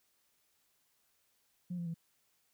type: tone with pitch steps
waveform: sine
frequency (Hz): 177.6 / 171.75 / 166.09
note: F3 / F3 / E3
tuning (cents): +29 / -29 / +13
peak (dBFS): -35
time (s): 1.7-1.943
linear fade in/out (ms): 10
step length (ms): 81
effects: tanh soft clip ceiling -32 dBFS + white hiss -75 dBFS RMS until 2.53 s